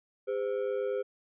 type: ring-modulated tone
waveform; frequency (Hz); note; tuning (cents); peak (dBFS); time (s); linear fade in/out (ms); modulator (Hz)
triangle; 458.9; A#4; -27; -24; 0.27-1.03; 20; 54.1
effects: resampled to 8000 Hz